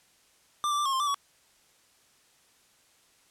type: tone with pitch steps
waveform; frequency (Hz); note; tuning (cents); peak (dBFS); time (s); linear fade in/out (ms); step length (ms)
square; 1187 / 1167 / 1180 / 1085 / 1054 / 1170 / 1127; D6 / D6 / D6 / C#6 / C6 / D6 / C#6; +18 / -11 / +8 / -37 / +12 / -7 / +28; -26; 0.64-1.144; 0; 72
effects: white hiss -63 dBFS RMS until 3.3 s + low-pass 10000 Hz 12 dB/octave